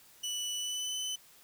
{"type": "tone with pitch glide", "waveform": "25% pulse", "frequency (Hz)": [2965, 3020], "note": ["F#7", "F#7"], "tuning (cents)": [3, 35], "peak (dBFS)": -30, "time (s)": [0.23, 1.16], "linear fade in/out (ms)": 10, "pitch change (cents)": 32, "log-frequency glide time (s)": [0.58, 0.95], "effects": ["white hiss -59 dBFS RMS until 1.43 s"]}